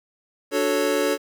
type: chord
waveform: square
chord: D major seventh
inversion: none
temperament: equal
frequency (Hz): 293.7 / 370 / 440 / 554.4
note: D4 / F#4 / A4 / C#5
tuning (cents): 0 / 0 / 0 / 0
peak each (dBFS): -27 / -28 / -25 / -25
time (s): 0.51-1.18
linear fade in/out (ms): 50
effects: 9-bit